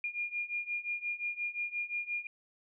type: beating tone pair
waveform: sine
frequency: 2415 / 2420.7 Hz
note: D7 / D#7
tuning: +48 / -48 cents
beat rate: 5.7 Hz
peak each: -38 / -36 dBFS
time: 0.04-2.27 s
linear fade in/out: 2 ms
effects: none